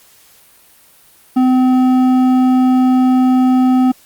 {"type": "tone with hard clipping", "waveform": "sine", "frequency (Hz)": 255.8, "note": "C4", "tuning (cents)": -39, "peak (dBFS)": -10, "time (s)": [1.36, 3.92], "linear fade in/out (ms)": 10, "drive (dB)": 8, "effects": ["white hiss -47 dBFS RMS until 4.05 s", "Opus 48 kbps"]}